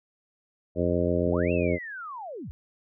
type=harmonic tone; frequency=87.31 Hz; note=F2; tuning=in tune; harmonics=1 / 2 / 3 / 4 / 5 / 6 / 7; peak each=-30 / -30 / -30 / -30 / -30 / -30 / -30 dBFS; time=0.75-1.79 s; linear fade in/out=50 ms
type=linear two-way sweep; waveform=sine; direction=up then down; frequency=39.12 to 2737 to 45.54 Hz; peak=-35 dBFS; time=1.26-2.51 s; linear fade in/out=0 ms; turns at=1.52 s
effects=none